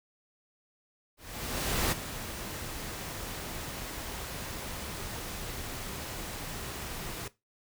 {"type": "noise with ADSR envelope", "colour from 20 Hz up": "pink", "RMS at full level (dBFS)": -28, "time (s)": [1.17, 7.28], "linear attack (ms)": 750, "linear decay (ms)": 15, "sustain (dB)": -11, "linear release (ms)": 4, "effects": ["noise-tail reverb RT60 0.2 s tail -17 dB re dry"]}